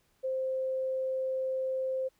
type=tone; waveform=sine; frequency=523.3 Hz; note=C5; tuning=in tune; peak=-29 dBFS; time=0.23-2.09 s; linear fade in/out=20 ms; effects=pink hiss -71 dBFS RMS until 2.19 s